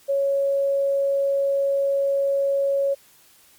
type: tone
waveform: sine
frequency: 554.4 Hz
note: C#5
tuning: in tune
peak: -18 dBFS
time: 0.08-2.95 s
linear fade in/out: 20 ms
effects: white hiss -54 dBFS RMS until 3.58 s + MP3 96 kbps